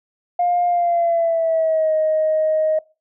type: tone with pitch glide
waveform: sine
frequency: 706 to 625.4 Hz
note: F5 to D#5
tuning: +19 to +9 cents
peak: -14 dBFS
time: 0.39-2.79 s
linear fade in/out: 5 ms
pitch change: -210 cents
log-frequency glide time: 0.67-1.94 s
effects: noise-tail reverb RT60 0.3 s tail -23 dB re dry + tanh soft clip ceiling -10 dBFS